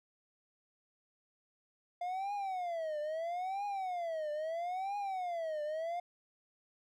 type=tone with vibrato; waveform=triangle; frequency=698.5 Hz; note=F5; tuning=in tune; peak=-33 dBFS; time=2.01-6 s; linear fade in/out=5 ms; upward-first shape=triangle; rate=0.76 Hz; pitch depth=290 cents each way; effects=none